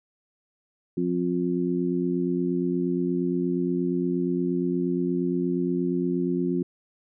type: harmonic tone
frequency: 88.5 Hz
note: F2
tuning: 23 cents sharp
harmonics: 2 / 3 / 4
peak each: -27 / -27 / -27 dBFS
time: 0.97-6.63 s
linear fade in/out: 5 ms
effects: none